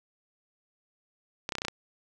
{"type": "clicks", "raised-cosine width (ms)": 0.2, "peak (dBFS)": -14, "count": 7, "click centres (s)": [1.491, 1.522, 1.553, 1.584, 1.619, 1.65, 1.683], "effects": []}